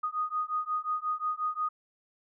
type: beating tone pair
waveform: sine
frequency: 1238 / 1243.6 Hz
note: D#6 / D#6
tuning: -9 / -1 cents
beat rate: 5.6 Hz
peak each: -32 / -32 dBFS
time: 0.03-1.69 s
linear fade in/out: 10 ms
effects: none

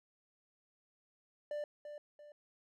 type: tone with echo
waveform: triangle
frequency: 591 Hz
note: D5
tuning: 11 cents sharp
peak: -35 dBFS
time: 1.51-1.64 s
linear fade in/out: 2 ms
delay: 340 ms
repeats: 2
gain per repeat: -8 dB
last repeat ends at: 2.32 s
effects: none

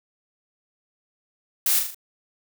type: noise with echo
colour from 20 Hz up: blue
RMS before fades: -21 dBFS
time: 1.66-1.79 s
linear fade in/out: 2 ms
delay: 39 ms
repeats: 4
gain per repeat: -5 dB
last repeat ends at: 1.946 s
effects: none

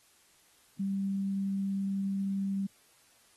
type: tone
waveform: sine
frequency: 195.7 Hz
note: G3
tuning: 3 cents flat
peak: -29 dBFS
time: 0.79-2.67 s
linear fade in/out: 10 ms
effects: white hiss -64 dBFS RMS until 3.36 s + AAC 32 kbps

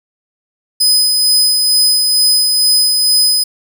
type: tone with tremolo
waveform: sawtooth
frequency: 5020 Hz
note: D#8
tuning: 15 cents sharp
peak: -5 dBFS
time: 0.8-3.44 s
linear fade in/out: 10 ms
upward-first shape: sine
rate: 2.2 Hz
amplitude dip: 30%
effects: 7-bit

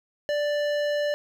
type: tone with hard clipping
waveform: sine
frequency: 587.3 Hz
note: D5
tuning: in tune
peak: -25 dBFS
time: 0.29-1.14 s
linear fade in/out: 0 ms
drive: 14 dB
effects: none

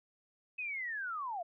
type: linear sweep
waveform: sine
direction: down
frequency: 2567 to 650 Hz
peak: -36 dBFS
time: 0.58-1.43 s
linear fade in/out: 10 ms
effects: none

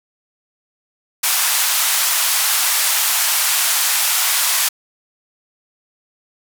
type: band-pass noise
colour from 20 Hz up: white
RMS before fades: -17 dBFS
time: 1.23-4.69 s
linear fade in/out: 10 ms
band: 780 to 15000 Hz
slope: 24 dB/octave
effects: none

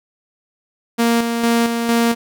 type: tone with tremolo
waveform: sawtooth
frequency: 233.1 Hz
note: A#3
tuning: in tune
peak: -9 dBFS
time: 0.98-2.15 s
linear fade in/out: 20 ms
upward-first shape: square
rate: 2.2 Hz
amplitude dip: 45%
effects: none

